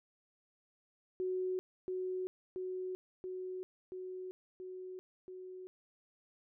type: tone with echo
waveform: sine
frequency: 370 Hz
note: F#4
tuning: in tune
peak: -33 dBFS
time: 1.2-1.59 s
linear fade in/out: 0 ms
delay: 680 ms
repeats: 6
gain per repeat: -2 dB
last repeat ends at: 5.67 s
effects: none

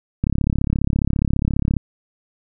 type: click train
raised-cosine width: 5 ms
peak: -6 dBFS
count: 54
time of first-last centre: 0.24-1.767 s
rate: 34.7 Hz
effects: none

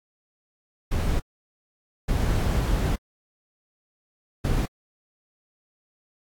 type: noise bursts at uneven times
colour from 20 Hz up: brown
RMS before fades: -23 dBFS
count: 3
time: 0.91-1.2 / 2.08-2.96 / 4.44-4.66 s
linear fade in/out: 10 ms
effects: AAC 64 kbps

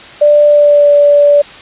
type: tone with pitch glide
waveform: sine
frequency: 590 to 579.9 Hz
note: D5 to D5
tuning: +8 to -22 cents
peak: -3 dBFS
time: 0.21-1.42 s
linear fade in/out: 10 ms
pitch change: -30 cents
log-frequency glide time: 0.45-0.91 s
effects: white hiss -32 dBFS RMS until 1.61 s + resampled to 8000 Hz

